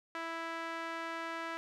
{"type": "tone with band-pass filter", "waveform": "sawtooth", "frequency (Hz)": 330, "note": "E4", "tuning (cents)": 2, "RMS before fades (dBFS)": -40, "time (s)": [0.15, 1.57], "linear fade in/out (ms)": 0, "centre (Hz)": 1500, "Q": 1.3, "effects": []}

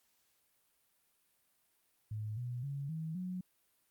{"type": "tone with pitch steps", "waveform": "sine", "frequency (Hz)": [107.4, 122.66, 140.09, 159.99, 182.72], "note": ["A2", "B2", "C#3", "D#3", "F#3"], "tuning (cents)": [-41, -11, 19, 49, -21], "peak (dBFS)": -37, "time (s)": [2.11, 3.41], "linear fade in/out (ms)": 5, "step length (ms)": 260, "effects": ["white hiss -75 dBFS RMS until 3.9 s", "Opus 48 kbps"]}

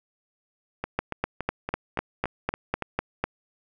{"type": "two click trains", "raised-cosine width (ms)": 0.5, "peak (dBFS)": [-14, -9], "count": [8, 10], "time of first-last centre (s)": [[0.84, 2.823], [0.99, 3.24]], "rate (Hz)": [3.53, 4], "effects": []}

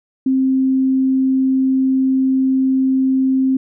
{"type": "tone", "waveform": "sine", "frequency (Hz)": 263.6, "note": "C4", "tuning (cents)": 13, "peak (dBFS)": -12, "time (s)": [0.26, 3.57], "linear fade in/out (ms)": 5, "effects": []}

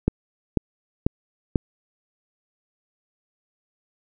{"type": "click train", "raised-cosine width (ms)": 3, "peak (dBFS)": -5, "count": 4, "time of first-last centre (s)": [0.08, 1.558], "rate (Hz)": 2.03, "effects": []}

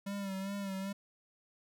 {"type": "tone with vibrato", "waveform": "square", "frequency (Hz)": 196, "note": "G3", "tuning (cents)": 0, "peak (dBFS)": -37, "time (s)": [0.06, 0.93], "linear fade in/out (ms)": 10, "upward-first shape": "sine", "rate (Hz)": 2.5, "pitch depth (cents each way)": 47, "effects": []}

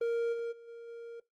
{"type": "tone with level steps", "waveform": "triangle", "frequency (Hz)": 466.2, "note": "A#4", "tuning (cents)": 0, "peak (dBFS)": [-26, -31, -47, -42, -40], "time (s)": [0.01, 1.2], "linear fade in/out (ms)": 5, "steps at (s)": [0.32, 0.51, 0.67, 0.87], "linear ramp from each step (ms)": 20, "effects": ["noise-tail reverb RT60 0.2 s tail -21 dB re dry", "Opus 24 kbps"]}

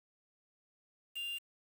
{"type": "tone with quantisation", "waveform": "triangle", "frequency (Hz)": 2794, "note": "F7", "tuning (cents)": 0, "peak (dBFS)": -36, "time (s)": [1.15, 1.39], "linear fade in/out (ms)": 20, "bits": 8, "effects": []}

